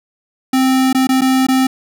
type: tone with dropouts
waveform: square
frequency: 261.6 Hz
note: C4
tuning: in tune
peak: -11 dBFS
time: 0.53-1.67 s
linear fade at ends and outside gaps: 5 ms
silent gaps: 0.929-0.947 / 1.071-1.09 / 1.21-1.217 / 1.468-1.485 s
effects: none